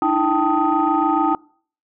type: tone cluster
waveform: sine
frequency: 301.1 / 328 / 783 / 884 / 1252 Hz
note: D4 / E4 / G5 / A5 / D#6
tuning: +43 / -9 / -2 / +8 / +10 cents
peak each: -21 dBFS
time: 0.02-1.35 s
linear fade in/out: 2 ms
effects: noise-tail reverb RT60 0.5 s tail -25 dB re dry + tanh soft clip ceiling -6 dBFS